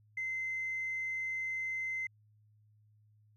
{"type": "tone with tanh clipping", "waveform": "triangle", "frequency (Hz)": 2067, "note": "C7", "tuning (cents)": -22, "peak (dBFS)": -34, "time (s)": [0.17, 2.07], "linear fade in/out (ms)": 5, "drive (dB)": 4, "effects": ["added 106 Hz sine -63 dBFS peak until 3.36 s"]}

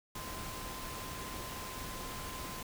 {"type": "tone in noise", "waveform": "sine", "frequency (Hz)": 1035, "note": "C6", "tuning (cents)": -19, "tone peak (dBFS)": -47, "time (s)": [0.15, 2.63], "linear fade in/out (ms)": 5, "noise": "pink", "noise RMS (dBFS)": -43, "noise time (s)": [0.15, 2.63], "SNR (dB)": -7, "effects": []}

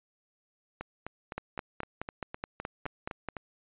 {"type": "two click trains", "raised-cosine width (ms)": 0.5, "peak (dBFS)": [-22, -19], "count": [11, 10], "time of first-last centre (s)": [[0.81, 3.368], [1.38, 3.287]], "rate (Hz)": [3.91, 4.72], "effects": ["resampled to 8000 Hz"]}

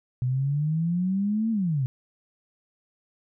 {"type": "exponential two-way sweep", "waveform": "sine", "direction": "up then down", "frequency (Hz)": [123.47, 228.9, 123.47], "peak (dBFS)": -22, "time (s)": [0.22, 1.86], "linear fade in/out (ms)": 0, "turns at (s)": 1.51, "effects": []}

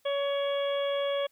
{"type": "harmonic tone with a mistuned harmonic", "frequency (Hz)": 562, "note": "C#5", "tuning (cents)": 24, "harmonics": [1, 2, 3, 4, 5, 6], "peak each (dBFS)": [-27, -38, -43, -43, -46, -38], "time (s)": [0.05, 1.27], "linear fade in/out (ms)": 10, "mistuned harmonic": 6, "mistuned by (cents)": -20, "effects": ["white hiss -69 dBFS RMS until 1.31 s"]}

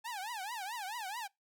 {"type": "tone with vibrato", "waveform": "sawtooth", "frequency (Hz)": 854, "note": "G#5", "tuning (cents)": 48, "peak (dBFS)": -35, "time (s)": [0.04, 1.28], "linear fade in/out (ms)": 20, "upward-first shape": "triangle", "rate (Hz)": 4.6, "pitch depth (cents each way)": 280, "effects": ["noise-tail reverb RT60 0.2 s tail -25 dB re dry"]}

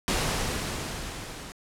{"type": "noise with level ramp", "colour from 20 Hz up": "pink", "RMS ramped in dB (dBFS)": [-25, -41], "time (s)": [0.08, 1.52], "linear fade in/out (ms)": 0, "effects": ["low-pass 10000 Hz 12 dB/octave"]}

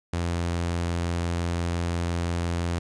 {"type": "tone", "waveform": "sawtooth", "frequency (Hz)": 85.8, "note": "F2", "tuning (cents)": -30, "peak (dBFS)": -21, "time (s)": [0.13, 2.79], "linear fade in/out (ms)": 5, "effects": ["resampled to 22050 Hz", "10-bit"]}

